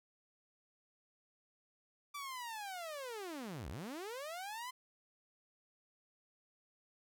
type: linear two-way sweep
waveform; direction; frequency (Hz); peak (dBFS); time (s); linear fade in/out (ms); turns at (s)
sawtooth; down then up; 1174.7 to 53.8 to 1037; -39; 2.14-4.71; 10; 3.69
effects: none